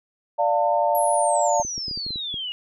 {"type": "chord", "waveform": "sine", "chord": "D minor", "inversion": "none", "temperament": "equal with one note detuned", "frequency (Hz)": [587.3, 698.5, 899.5], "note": ["D5", "F5", "A5"], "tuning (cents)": [0, 0, 38], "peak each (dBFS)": -22, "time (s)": [0.38, 1.63], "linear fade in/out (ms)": 20}
{"type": "exponential sweep", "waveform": "sine", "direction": "down", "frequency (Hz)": [11620, 2841], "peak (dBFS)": -27, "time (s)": [0.95, 2.52], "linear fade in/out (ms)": 0}
{"type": "clicks", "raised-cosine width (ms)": 3, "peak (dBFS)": -25, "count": 10, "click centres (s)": [1.599, 1.65, 1.779, 1.882, 1.912, 1.975, 2.065, 2.106, 2.159, 2.342]}
{"effects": []}